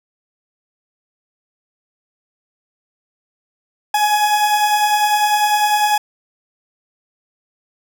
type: beating tone pair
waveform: 40% pulse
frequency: 830.6 / 840.6 Hz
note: G#5 / G#5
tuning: 0 / +21 cents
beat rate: 10 Hz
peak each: -21 / -13 dBFS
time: 3.94-5.98 s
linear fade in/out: 5 ms
effects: none